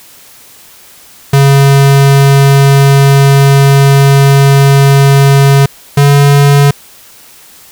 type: tone pair in turn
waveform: square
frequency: 138.59 / 141.91 Hz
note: C#3 / C#3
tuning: 0 / +41 cents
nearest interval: unison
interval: 41 cents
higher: second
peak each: -3 dBFS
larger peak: neither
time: 1.33-5.66 / 5.97-6.71 s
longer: first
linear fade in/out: 5 ms
effects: white hiss -37 dBFS RMS until 7.71 s